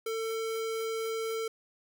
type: tone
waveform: square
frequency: 448 Hz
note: A4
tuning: 31 cents sharp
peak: -32 dBFS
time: 0.06-1.48 s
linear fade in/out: 5 ms
effects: 11-bit